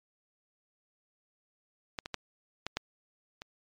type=clicks; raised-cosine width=0.2 ms; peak=-17 / -20 / -15 / -16 / -13 / -25 dBFS; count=6; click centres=1.988 / 2.059 / 2.143 / 2.666 / 2.77 / 3.419 s; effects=low-pass 7000 Hz 12 dB/octave + MP3 96 kbps